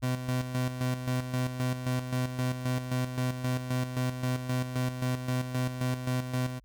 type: tone with tremolo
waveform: 30% pulse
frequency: 126.7 Hz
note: B2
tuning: 45 cents sharp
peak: -24 dBFS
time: 0.02-6.6 s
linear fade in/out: 20 ms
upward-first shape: square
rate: 3.8 Hz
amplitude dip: 60%
effects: added 48 Hz sine -57 dBFS peak until 6.64 s